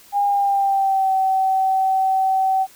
sine tone with pitch glide, 810 to 764.5 Hz, G#5 to G5, -43 to -44 cents, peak -15 dBFS, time 0.12-2.67 s, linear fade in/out 50 ms, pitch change -101 cents, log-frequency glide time 0.25-1.12 s, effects white hiss -48 dBFS RMS until 2.75 s

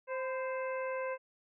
harmonic tone with a mistuned harmonic, 523.3 Hz, C5, in tune, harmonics 1 / 2 / 3 / 4 / 5, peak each -35 / -41 / -45 / -47 / -49 dBFS, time 0.07-1.18 s, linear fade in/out 50 ms, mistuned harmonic 2, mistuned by -46 cents, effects none

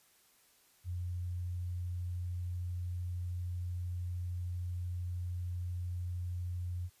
sine tone, 88.7 Hz, F2, 27 cents sharp, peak -35 dBFS, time 0.84-6.9 s, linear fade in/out 50 ms, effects white hiss -67 dBFS RMS until 7 s + resampled to 32000 Hz

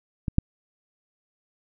clicks, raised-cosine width 5 ms, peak -14 / -6 dBFS, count 2, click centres 0.282 / 0.384 s, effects none

